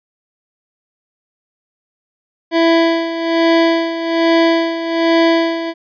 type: tone with tremolo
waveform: 25% pulse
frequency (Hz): 331.5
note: E4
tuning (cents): +10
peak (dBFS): -5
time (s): 2.51-5.74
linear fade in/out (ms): 50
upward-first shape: sine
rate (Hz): 1.2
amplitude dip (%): 70
effects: resampled to 11025 Hz